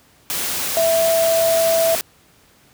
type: tone in noise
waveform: sine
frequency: 660 Hz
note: E5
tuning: 2 cents sharp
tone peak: -14 dBFS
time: 0.77-1.95 s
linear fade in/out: 0 ms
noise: white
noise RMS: -23 dBFS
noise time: 0.3-2.01 s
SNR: +6 dB
effects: pink hiss -53 dBFS RMS until 2.73 s + high-pass 60 Hz 12 dB/octave